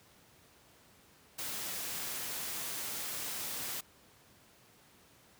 white noise, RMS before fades -39 dBFS, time 1.38-3.81 s, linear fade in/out 10 ms, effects pink hiss -62 dBFS RMS until 5.39 s + high-pass 80 Hz 12 dB/octave

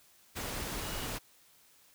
sine tone in noise, 2900 Hz, F#7, 35 cents flat, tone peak -48 dBFS, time 0.81-1.08 s, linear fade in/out 20 ms, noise pink, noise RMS -38 dBFS, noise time 0.35-1.19 s, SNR -13 dB, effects white hiss -63 dBFS RMS until 1.94 s

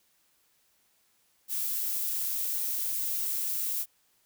violet noise, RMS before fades -31 dBFS, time 1.48-3.86 s, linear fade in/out 50 ms, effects white hiss -69 dBFS RMS until 4.25 s

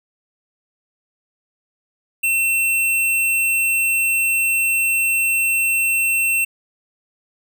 sine tone with sample-and-hold, 2700 Hz, E7, 41 cents sharp, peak -15 dBFS, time 2.23-6.45 s, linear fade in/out 10 ms, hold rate 11025 Hz, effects none

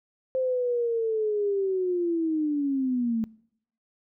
sine linear sweep, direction down, 523.3 to 220 Hz, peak -23 dBFS, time 0.35-3.24 s, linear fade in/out 0 ms, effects noise-tail reverb RT60 0.7 s tail -24 dB re dry

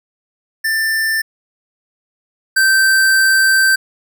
square tone pair in turn, 1780 / 1556.5 Hz, A6 / G6, +20 / -13 cents, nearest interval major second, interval 233 cents, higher first, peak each -15 / -10 dBFS, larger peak second, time 0.64-1.22 / 2.56-3.76 s, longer second, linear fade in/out 10 ms, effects none

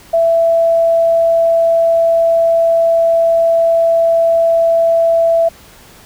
sine tone, 665 Hz, E5, 15 cents sharp, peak -8 dBFS, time 0.13-5.49 s, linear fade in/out 10 ms, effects pink hiss -41 dBFS RMS until 6.05 s

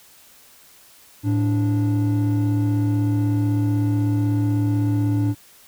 triangle tone pair together, 109.23 / 291.6 Hz, A2 / D4, -12 / -12 cents, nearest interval octave + perfect fourth, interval 1700 cents, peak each -16 / -19 dBFS, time 1.23-5.35 s, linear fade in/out 50 ms, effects tanh soft clip ceiling -10 dBFS + white hiss -50 dBFS RMS until 5.67 s

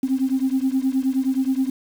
sine beating tone pair, 260 / 269.5 Hz, C4 / C#4, -11 / -49 cents, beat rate 9.5 Hz, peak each -20 / -21 dBFS, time 0.03-1.7 s, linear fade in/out 5 ms, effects tanh soft clip ceiling -11 dBFS + 7-bit

